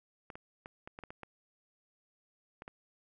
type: clicks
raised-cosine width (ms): 0.5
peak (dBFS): -30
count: 10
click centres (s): 0.302 / 0.355 / 0.659 / 0.875 / 0.989 / 1.037 / 1.105 / 1.233 / 2.621 / 2.679
effects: none